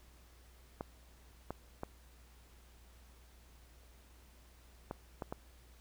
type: clicks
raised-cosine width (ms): 1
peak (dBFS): -25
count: 6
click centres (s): 0.809 / 1.506 / 1.834 / 4.911 / 5.222 / 5.325
effects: added 60 Hz sine -59 dBFS peak until 5.8 s + pink hiss -65 dBFS RMS until 5.8 s